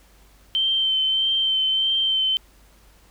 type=tone with vibrato; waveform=sine; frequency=3108 Hz; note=G7; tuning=16 cents flat; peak=-18 dBFS; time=0.55-2.37 s; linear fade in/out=0 ms; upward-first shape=sine; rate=1.6 Hz; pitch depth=19 cents each way; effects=added 50 Hz sine -53 dBFS peak until 3.1 s + pink hiss -56 dBFS RMS until 3.1 s